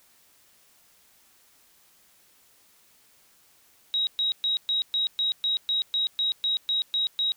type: tone bursts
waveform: sine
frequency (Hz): 3816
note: A#7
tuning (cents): +40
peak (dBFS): -22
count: 14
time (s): 3.94-7.32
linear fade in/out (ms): 0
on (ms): 130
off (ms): 120
effects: white hiss -60 dBFS RMS until 7.36 s